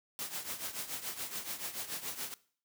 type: noise with tremolo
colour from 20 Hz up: white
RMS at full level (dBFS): -37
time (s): 0.19-2.34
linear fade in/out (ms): 0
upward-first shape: triangle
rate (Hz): 7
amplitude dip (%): 80
effects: noise-tail reverb RT60 0.5 s tail -20 dB re dry + high-pass 100 Hz 12 dB/octave

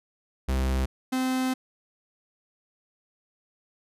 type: tone pair in turn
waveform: 45% pulse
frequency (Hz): 65.41 / 258.3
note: C2 / C4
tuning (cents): 0 / -22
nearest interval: 2 octaves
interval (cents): 2378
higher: second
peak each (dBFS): -23 / -24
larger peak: first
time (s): 0.48-0.86 / 1.12-1.54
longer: second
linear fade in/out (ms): 10
effects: resampled to 32000 Hz

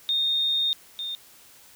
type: tone pair in turn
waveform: sine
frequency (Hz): 3677 / 3645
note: A#7 / A#7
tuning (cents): -24 / -40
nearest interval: unison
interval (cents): 16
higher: first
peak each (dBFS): -21 / -29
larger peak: first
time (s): 0.09-0.73 / 0.99-1.15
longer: first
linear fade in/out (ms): 0
effects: white hiss -52 dBFS RMS until 1.75 s

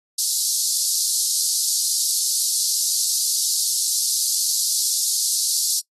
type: high-pass noise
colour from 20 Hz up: pink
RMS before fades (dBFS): -21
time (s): 0.18-5.8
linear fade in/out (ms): 5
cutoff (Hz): 4300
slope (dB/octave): 48
effects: noise-tail reverb RT60 0.1 s tail -22 dB re dry + AAC 32 kbps

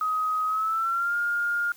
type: tone with pitch glide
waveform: sine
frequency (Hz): 1260 to 1414.3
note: D#6 to F6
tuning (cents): +21 to +21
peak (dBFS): -23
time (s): 0.01-1.72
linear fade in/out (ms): 2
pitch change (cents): +200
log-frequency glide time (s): 0.46-1.16
effects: white hiss -52 dBFS RMS until 1.76 s

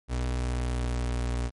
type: tone with pitch glide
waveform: 35% pulse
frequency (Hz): 61.74 to 60.47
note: B1 to B1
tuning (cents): 0 to -36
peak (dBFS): -25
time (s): 0.08-1.51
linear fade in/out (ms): 50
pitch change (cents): -36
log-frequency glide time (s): 0.4-1.15
effects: MP3 48 kbps

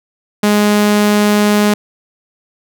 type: tone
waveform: sawtooth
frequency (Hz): 208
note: G#3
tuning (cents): +3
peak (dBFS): -5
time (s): 0.43-1.74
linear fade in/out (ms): 5
effects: none

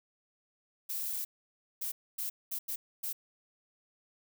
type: noise bursts at uneven times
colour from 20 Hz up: violet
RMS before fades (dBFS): -36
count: 6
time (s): 0.89-1.25 / 1.81-1.92 / 2.18-2.3 / 2.51-2.59 / 2.68-2.76 / 3.03-3.13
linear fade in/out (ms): 10
effects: none

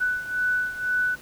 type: beating tone pair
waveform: sine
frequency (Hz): 1489 / 1491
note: F#6 / F#6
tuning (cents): +11 / +13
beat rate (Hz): 2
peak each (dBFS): -24 / -28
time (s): 0-1.16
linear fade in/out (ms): 20
effects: pink hiss -47 dBFS RMS until 1.21 s

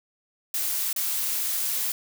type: noise with dropouts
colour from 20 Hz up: blue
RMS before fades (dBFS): -27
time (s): 0.54-1.92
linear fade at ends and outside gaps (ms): 2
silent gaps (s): 0.929-0.962
effects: none

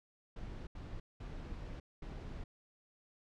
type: noise bursts at uneven times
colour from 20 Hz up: brown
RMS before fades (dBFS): -45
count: 4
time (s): 0.36-0.67 / 0.75-1 / 1.2-1.8 / 2.02-2.44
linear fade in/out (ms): 5
effects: low-pass 5000 Hz 12 dB/octave

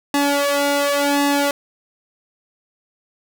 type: tone with flanger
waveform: sawtooth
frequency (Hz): 284.7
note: C#4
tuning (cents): +46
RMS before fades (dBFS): -18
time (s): 0.14-1.51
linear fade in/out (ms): 2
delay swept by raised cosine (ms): 1.1 to 2.1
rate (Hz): 0.91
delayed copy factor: +0.95
effects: none

